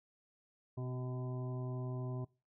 harmonic tone with a mistuned harmonic, 126.4 Hz, B2, 41 cents sharp, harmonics 1 / 2 / 3 / 5 / 6 / 7 / 8, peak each -38 / -48 / -47 / -52 / -60 / -63 / -56 dBFS, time 0.77-2.25 s, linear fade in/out 10 ms, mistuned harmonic 2, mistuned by +24 cents, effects noise-tail reverb RT60 0.3 s tail -22 dB re dry

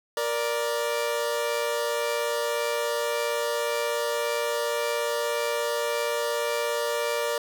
sawtooth tone pair together, 470.2 / 587.3 Hz, A#4 / D5, +15 / 0 cents, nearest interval major third, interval 385 cents, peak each -24 dBFS, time 0.17-7.38 s, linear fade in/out 2 ms, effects none

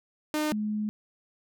sawtooth / sine tone pair in turn, 304.3 / 211.8 Hz, D#4 / G#3, -38 / +34 cents, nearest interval tritone, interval 628 cents, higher first, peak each -22 / -27 dBFS, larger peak first, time 0.34-0.52 / 0.52-0.89 s, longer second, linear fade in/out 0 ms, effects none

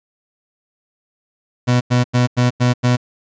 30% pulse tone bursts, 123.47 Hz, B2, in tune, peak -9 dBFS, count 6, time 1.67-2.97 s, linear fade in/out 20 ms, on 140 ms, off 92 ms, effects resampled to 16000 Hz

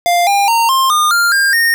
square tone with pitch steps, 698.5 / 802.4 / 921.7 / 1058.7 / 1216.2 / 1397 / 1604.7 / 1843.4 Hz, F5 / G5 / A#5 / C6 / D#6 / F6 / G6 / A#6, 0 / +40 / -20 / +20 / -40 / 0 / +40 / -20 cents, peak -10 dBFS, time 0.06-1.74 s, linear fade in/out 0 ms, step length 210 ms, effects none

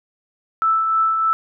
sine tone with tremolo, 1318.5 Hz, E6, in tune, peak -13 dBFS, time 0.62-1.33 s, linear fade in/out 0 ms, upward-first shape triangle, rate 3.2 Hz, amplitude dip 40%, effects none

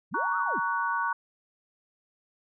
sine linear two-way sweep, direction up then down, 109.7 to 1361 to 109.7 Hz, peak -34 dBFS, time 0.11-0.6 s, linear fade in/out 20 ms, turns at 0.37 s
sine chord, F# major, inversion first, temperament equal with one note detuned, 932.3 / 1122.9 / 1480 Hz, A#5 / C#6 / F#6, 0 / +22 / 0 cents, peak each -30 dBFS, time 0.14-1.13 s, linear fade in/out 5 ms
effects none

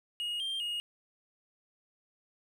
triangle tone with pitch steps, 2874 / 3177 / 2867 Hz, F7 / G7 / F7, +49 / +23 / +45 cents, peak -31 dBFS, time 0.2-0.8 s, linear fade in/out 0 ms, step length 200 ms, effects none

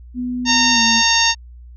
sine tone with pitch glide, 248.2 to 227.6 Hz, B3 to A#3, +9 to -41 cents, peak -20 dBFS, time 0.14-1.03 s, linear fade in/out 50 ms, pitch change -150 cents, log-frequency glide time 0.72-0.81 s
harmonic tone, 918 Hz, A#5, 27 cents flat, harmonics 1 / 2 / 3 / 4 / 5 / 6 / 7, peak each -20 / -20 / -20 / -20 / -20 / -20 / -20 dBFS, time 0.45-1.35 s, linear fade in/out 50 ms
effects added 60 Hz sine -36 dBFS peak until 1.76 s

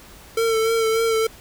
square tone with vibrato, 450 Hz, A4, 39 cents sharp, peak -18 dBFS, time 0.37-1.27 s, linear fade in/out 5 ms, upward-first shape sine, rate 3.4 Hz, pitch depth 29 cents each way, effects added 48 Hz sine -52 dBFS peak until 1.4 s + pink hiss -45 dBFS RMS until 1.4 s

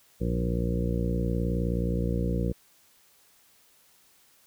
harmonic tone with a mistuned harmonic, 59.2 Hz, A#1, 27 cents sharp, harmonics 1 / 2 / 3 / 4 / 5 / 6 / 7 / 8 / 9, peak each -29 / -32 / -30 / -37 / -37 / -38 / -46 / -35 / -41 dBFS, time 0.2-2.53 s, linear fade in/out 20 ms, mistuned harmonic 1, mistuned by +75 cents, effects white hiss -61 dBFS RMS until 4.46 s

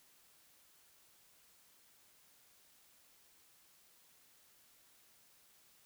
silence, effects white hiss -67 dBFS RMS until 5.85 s

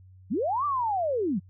sine linear two-way sweep, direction up then down, 155.56 to 1195 to 155.56 Hz, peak -24 dBFS, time 0.3-1.4 s, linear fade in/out 20 ms, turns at 0.65 s, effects added 93 Hz sine -49 dBFS peak until 1.49 s

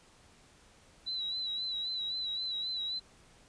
sine tone with vibrato, 3951 Hz, B7, in tune, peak -33 dBFS, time 1.06-3 s, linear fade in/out 20 ms, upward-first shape sine, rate 3.8 Hz, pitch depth 51 cents each way, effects pink hiss -61 dBFS RMS until 3.48 s + resampled to 22050 Hz

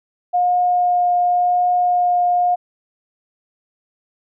sine tone with vibrato, 714 Hz, F5, 38 cents sharp, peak -13 dBFS, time 0.33-2.56 s, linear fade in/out 20 ms, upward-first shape triangle, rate 0.91 Hz, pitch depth 9 cents each way, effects none

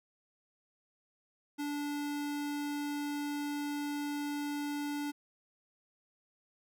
square tone, 290.7 Hz, D4, 18 cents flat, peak -35 dBFS, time 1.58-5.12 s, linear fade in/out 20 ms, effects none

